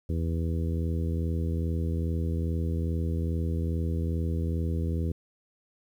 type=harmonic tone; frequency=82.41 Hz; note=E2; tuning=in tune; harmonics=1 / 2 / 3 / 4 / 5 / 6; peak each=-27 / -33 / -37 / -39 / -41 / -43 dBFS; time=0.09-5.12 s; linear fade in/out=5 ms; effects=10-bit